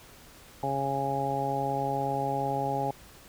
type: harmonic tone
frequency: 137.6 Hz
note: C#3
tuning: 12 cents flat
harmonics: 1 / 2 / 3 / 4 / 5 / 6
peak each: -35 / -37 / -36 / -35 / -35 / -30 dBFS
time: 0.63-2.91 s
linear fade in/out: 2 ms
effects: pink hiss -52 dBFS RMS until 3.28 s